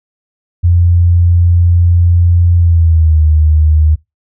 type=tone with pitch glide; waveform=sine; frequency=86.8 to 77.33 Hz; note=F2 to D#2; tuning=-10 to -10 cents; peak=-5 dBFS; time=0.63-3.96 s; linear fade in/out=20 ms; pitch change=-200 cents; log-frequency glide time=2.56-3.23 s; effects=noise-tail reverb RT60 0.2 s tail -22 dB re dry